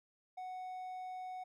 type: tone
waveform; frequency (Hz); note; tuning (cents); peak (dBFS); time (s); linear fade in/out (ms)
triangle; 740; F#5; 0; -40; 0.37-1.44; 10
effects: none